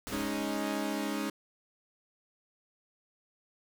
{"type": "noise with exponential decay", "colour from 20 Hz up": "pink", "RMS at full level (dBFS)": -39, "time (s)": [0.07, 1.18], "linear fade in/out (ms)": 0, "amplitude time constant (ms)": 240}
{"type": "chord", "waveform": "sawtooth", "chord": "Ab suspended fourth", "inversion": "none", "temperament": "equal", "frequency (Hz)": [207.7, 277.2, 311.1], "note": ["Ab3", "Db4", "Eb4"], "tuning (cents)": [0, 0, 0], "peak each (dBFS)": -32, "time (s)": [0.12, 1.3], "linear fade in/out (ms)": 5}
{"effects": []}